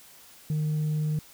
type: tone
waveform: sine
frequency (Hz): 153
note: D#3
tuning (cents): -29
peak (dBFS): -22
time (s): 0.5-1.19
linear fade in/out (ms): 2
effects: tanh soft clip ceiling -23 dBFS + white hiss -52 dBFS RMS until 1.33 s